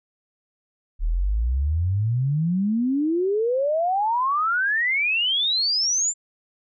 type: exponential sweep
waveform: sine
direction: up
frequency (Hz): 36.71 to 7370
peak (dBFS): -19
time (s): 0.99-6.14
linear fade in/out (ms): 50
effects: none